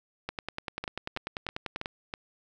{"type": "two click trains", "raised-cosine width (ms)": 0.3, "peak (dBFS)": [-17, -18], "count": [17, 5], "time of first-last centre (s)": [[0.29, 1.859], [0.84, 2.139]], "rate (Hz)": [10.2, 3.08], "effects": []}